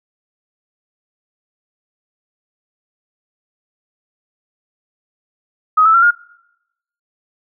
sine tone with pitch steps, 1261 / 1312.3 / 1365.6 / 1421.2 Hz, D#6 / E6 / F6 / F6, +23 / -8 / -39 / +30 cents, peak -7 dBFS, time 5.77-6.11 s, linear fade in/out 10 ms, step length 85 ms, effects noise-tail reverb RT60 0.9 s tail -26 dB re dry

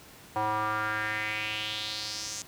square tone with band-pass filter sweep, 107.4 Hz, A2, 41 cents flat, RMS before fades -32 dBFS, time 0.36-2.42 s, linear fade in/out 0 ms, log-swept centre 870 to 6700 Hz, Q 3.6, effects pink hiss -51 dBFS RMS until 2.47 s + high-pass 60 Hz 12 dB/octave

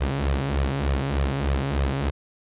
sawtooth tone with flanger, 68.9 Hz, C#2, 10 cents flat, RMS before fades -24 dBFS, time 0-2.11 s, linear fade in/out 20 ms, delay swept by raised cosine 1.6 to 7.6 ms, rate 3.3 Hz, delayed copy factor +0.8, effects resampled to 8000 Hz

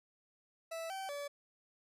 40% pulse tone with pitch steps, 657 / 771 / 574 Hz, E5 / G5 / D5, -6 / -29 / -40 cents, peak -39 dBFS, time 0.71-1.28 s, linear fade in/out 10 ms, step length 190 ms, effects resampled to 32000 Hz

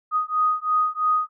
sine beating tone pair, 1244.5 / 1247.5 Hz, D#6 / D#6, 0 / +4 cents, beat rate 3 Hz, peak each -22 / -22 dBFS, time 0.11-1.29 s, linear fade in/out 50 ms, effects none

